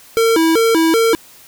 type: tone with vibrato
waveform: square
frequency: 384.7 Hz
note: G4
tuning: 33 cents flat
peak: -11 dBFS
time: 0.17-1.15 s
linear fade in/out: 0 ms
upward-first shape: square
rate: 2.6 Hz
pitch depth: 290 cents each way
effects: white hiss -43 dBFS RMS until 1.47 s